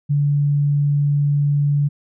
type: tone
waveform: sine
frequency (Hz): 144.3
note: D3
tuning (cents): -30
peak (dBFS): -14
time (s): 0.09-1.89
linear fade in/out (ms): 20
effects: none